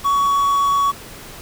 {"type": "tone with quantisation", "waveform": "triangle", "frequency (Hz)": 1123, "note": "C#6", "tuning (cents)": 22, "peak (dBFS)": -12, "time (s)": [0.04, 0.92], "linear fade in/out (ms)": 20, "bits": 6, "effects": ["pink hiss -37 dBFS RMS until 1.41 s"]}